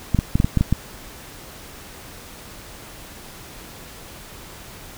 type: clicks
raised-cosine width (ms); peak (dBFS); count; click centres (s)
5; -4; 8; 0.147 / 0.189 / 0.355 / 0.401 / 0.445 / 0.573 / 0.61 / 0.726
effects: pink hiss -40 dBFS RMS until 4.97 s